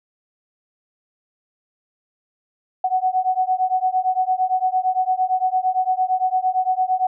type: beating tone pair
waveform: sine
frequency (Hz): 740 / 748.8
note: F#5 / F#5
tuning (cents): 0 / +20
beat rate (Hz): 8.8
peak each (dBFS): -20 / -20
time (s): 2.84-7.07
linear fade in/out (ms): 5
effects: none